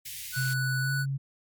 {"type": "band-stop noise", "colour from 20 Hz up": "white", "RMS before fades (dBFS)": -39, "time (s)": [0.05, 0.54], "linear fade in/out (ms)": 10, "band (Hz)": [160, 1900], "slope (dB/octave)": 48}
{"type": "tone", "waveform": "square", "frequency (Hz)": 1481, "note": "F#6", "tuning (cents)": 1, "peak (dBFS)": -30, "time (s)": [0.32, 1.06], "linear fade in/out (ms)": 50}
{"type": "tone with pitch glide", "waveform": "sine", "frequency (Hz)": [130.81, 136.92], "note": ["C3", "C#3"], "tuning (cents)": [0, -21], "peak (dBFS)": -27, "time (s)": [0.36, 1.18], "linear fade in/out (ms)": 20, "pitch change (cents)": 79, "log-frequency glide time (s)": [0.8, 0.92]}
{"effects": ["MP3 96 kbps"]}